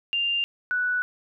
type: tone pair in turn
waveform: sine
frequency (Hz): 2794 / 1480.1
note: F7 / F#6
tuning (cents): 0 / 0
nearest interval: major seventh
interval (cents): 1100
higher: first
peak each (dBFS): -22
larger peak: neither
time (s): 0.13-0.44 / 0.71-1.02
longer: neither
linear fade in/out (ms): 0
effects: none